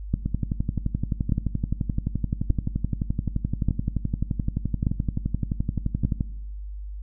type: two click trains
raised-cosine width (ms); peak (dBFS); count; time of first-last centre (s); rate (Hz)
5; -9 / -12; 6 / 70; 0.14-6.05 / 0.26-6.208; 0.846 / 11.6
effects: noise-tail reverb RT60 0.9 s tail -18 dB re dry + added 50 Hz sine -32 dBFS peak until 7.02 s